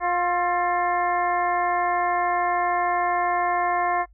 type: harmonic tone with a mistuned harmonic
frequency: 353.4 Hz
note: F4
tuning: 21 cents sharp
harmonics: 1 / 2 / 3 / 4 / 5 / 6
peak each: -32 / -23 / -25 / -35 / -31 / -34 dBFS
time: 0-4.06 s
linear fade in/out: 50 ms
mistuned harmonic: 4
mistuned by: -57 cents
effects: noise-tail reverb RT60 0.1 s tail -22 dB re dry + added 50 Hz sine -50 dBFS peak until 4.13 s